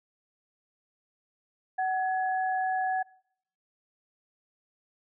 sine tone pair together, 750.6 / 1685 Hz, F#5 / G#6, +25 / +25 cents, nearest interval octave + major second, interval 1400 cents, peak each -26 / -34 dBFS, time 1.78-3.03 s, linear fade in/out 10 ms, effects noise-tail reverb RT60 0.7 s tail -25 dB re dry

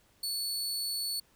sawtooth tone, 4435 Hz, C#8, in tune, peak -29 dBFS, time 0.23-1.2 s, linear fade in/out 5 ms, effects pink hiss -66 dBFS RMS until 1.35 s

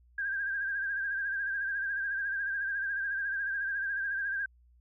sine tone with vibrato, 1599 Hz, G6, 34 cents sharp, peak -30 dBFS, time 0.18-4.46 s, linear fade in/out 5 ms, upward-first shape sine, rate 14 Hz, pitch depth 55 cents each way, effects added 60 Hz sine -59 dBFS peak until 4.8 s

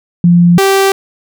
sine / sawtooth tone pair in turn, 173.6 / 389.7 Hz, F3 / G4, -10 / -10 cents, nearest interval octave + major second, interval 1400 cents, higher second, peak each -3 dBFS, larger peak neither, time 0.24-0.58 / 0.58-0.92 s, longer neither, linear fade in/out 2 ms, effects none

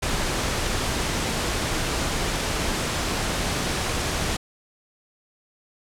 pink noise, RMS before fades -25 dBFS, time 0.02-4.37 s, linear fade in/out 10 ms, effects low-pass 9000 Hz 12 dB/octave

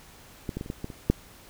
clicks, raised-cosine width 3 ms, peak -17 / -18 / -20 / -28 / -18 / -19 / -26 / -6 dBFS, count 8, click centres 0.492 / 0.57 / 0.611 / 0.661 / 0.701 / 0.844 / 0.902 / 1.1 s, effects pink hiss -51 dBFS RMS until 1.49 s

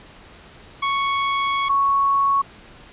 sawtooth / sine tone pair in turn, 1108.7 / 1108.7 Hz, C#6 / C#6, 0 / 0 cents, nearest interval unison, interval 0 cents, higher neither, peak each -15 dBFS, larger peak neither, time 0.82-1.69 / 1.69-2.42 s, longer first, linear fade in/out 10 ms, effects pink hiss -45 dBFS RMS until 2.92 s + resampled to 8000 Hz

